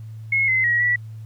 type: tone with pitch steps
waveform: sine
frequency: 2171 / 2054 / 1906 / 1948 Hz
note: C#7 / C7 / A#6 / B6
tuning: -37 / -33 / +38 / -24 cents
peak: -16 dBFS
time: 0.32-0.96 s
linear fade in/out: 5 ms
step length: 160 ms
effects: added 110 Hz sine -33 dBFS peak until 1.25 s + pink hiss -60 dBFS RMS until 1.25 s